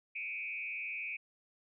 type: tone with frequency modulation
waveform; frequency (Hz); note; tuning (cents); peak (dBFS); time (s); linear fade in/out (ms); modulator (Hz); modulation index
sine; 2410; D7; +44; -37; 0.15-1.17; 10; 114; 1.5
effects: none